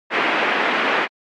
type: band-pass noise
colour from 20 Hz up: white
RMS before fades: -19 dBFS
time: 0.1-1.08 s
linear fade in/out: 50 ms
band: 240 to 2400 Hz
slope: 24 dB/octave
effects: MP3 64 kbps